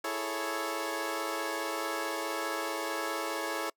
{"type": "chord", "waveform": "15% pulse", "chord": "A major seventh", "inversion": "second", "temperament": "equal", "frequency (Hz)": [329.6, 415.3, 440, 554.4], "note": ["E4", "G#4", "A4", "C#5"], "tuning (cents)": [0, 0, 0, 0], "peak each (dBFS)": [-31, -34, -32, -30], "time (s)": [0.04, 3.7], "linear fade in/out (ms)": 5, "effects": ["noise-tail reverb RT60 0.1 s tail -26 dB re dry"]}